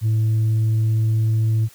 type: tone with pitch glide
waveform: sine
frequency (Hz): 110 to 110.7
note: A2 to A2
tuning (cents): 0 to +11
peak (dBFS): -13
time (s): 0.01-1.69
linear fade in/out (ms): 50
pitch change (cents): +11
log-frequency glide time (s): 0.17-1.46
effects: tanh soft clip ceiling -14 dBFS + white hiss -49 dBFS RMS until 1.74 s